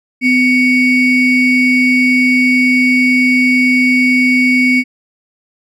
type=ring-modulated tone; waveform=triangle; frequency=1244.5 Hz; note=D#6; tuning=in tune; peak=-3 dBFS; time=0.21-4.84 s; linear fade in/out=50 ms; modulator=991 Hz; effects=none